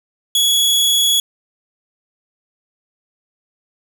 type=tone; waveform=sawtooth; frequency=3366 Hz; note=G#7; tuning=23 cents sharp; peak=-9 dBFS; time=0.35-1.2 s; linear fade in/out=2 ms; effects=none